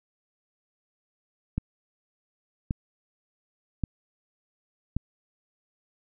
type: click train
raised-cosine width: 5 ms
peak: -14 dBFS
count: 4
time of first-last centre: 1.58-4.966 s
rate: 0.886 Hz
effects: none